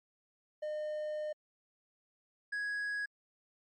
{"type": "tone pair in turn", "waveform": "triangle", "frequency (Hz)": [608, 1664], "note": ["D#5", "G#6"], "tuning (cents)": [-40, 3], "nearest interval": "octave + perfect fourth", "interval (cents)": 1743, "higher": "second", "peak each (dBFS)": [-33, -32], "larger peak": "second", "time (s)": [[0.62, 1.33], [2.52, 3.06]], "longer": "first", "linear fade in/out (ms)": 10, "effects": ["MP3 48 kbps"]}